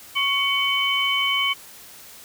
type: tone cluster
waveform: sine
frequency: 1109 / 2245 / 3043 Hz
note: C#6 / C#7 / F#7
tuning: 0 / +21 / +48 cents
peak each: -26 / -23 / -22 dBFS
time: 0.15-1.54 s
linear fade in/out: 20 ms
effects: white hiss -44 dBFS RMS until 2.24 s